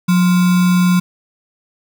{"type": "tone with sample-and-hold", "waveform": "sine", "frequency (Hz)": 179.9, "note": "F#3", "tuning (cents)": -48, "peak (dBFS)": -9, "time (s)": [0.08, 1], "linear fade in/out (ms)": 10, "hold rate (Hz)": 1225, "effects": []}